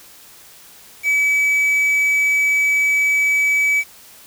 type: tone with quantisation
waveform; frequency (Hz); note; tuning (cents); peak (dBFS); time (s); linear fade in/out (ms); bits
triangle; 2288; D7; -46; -12; 1.03-3.84; 50; 6
effects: white hiss -44 dBFS RMS until 4.26 s